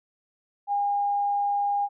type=tone; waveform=sine; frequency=811 Hz; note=G#5; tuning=41 cents flat; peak=-22 dBFS; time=0.67-1.89 s; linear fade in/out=50 ms; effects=none